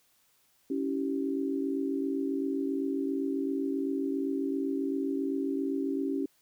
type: tone cluster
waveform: sine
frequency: 277.2 / 324.8 / 387.6 Hz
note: C#4 / E4 / G4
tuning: 0 / -26 / -20 cents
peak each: -30 / -36 / -34 dBFS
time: 0.7-6.26 s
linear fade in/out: 5 ms
effects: white hiss -68 dBFS RMS until 6.41 s